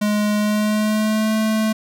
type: tone with pitch glide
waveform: square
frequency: 209.3 to 218.1 Hz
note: G#3 to A3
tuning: +14 to -15 cents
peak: -17 dBFS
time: 0.01-1.73 s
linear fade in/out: 10 ms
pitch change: +71 cents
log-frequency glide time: 0.38-1.34 s
effects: none